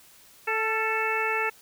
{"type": "harmonic tone with a mistuned harmonic", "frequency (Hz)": 440, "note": "A4", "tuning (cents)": 0, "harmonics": [1, 2, 3, 4, 5, 6], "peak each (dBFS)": [-31, -31, -31, -31, -31, -31], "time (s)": [0.47, 1.5], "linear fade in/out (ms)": 10, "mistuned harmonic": 3, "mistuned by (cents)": 36, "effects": ["white hiss -54 dBFS RMS until 1.61 s"]}